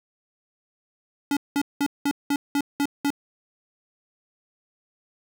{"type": "tone bursts", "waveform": "square", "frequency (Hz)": 284.4, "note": "C#4", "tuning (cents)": 45, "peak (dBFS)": -21, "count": 8, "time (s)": [1.31, 3.104], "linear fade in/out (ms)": 2, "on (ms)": 58, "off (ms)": 190, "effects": []}